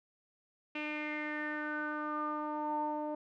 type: tone with low-pass filter sweep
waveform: sawtooth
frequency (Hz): 301.3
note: D4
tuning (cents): +44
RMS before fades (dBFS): -37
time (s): 0.75-3.15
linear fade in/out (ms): 5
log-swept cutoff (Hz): 2600 to 750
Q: 7.5
effects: none